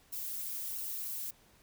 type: noise with flanger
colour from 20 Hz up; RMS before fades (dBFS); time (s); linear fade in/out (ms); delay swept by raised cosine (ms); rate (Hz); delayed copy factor
violet; -39; 0.12-1.31; 10; 0.72 to 4.32; 1.5; +0.65
effects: pink hiss -64 dBFS RMS until 1.62 s